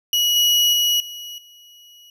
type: tone with level steps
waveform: 35% pulse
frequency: 2915 Hz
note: F#7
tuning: 26 cents flat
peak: -14 / -12 / -14 / -30 / -43 dBFS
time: 0.13-2.1 s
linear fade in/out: 2 ms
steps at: 0.36 / 0.73 / 1 / 1.38 s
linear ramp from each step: 2 ms
effects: none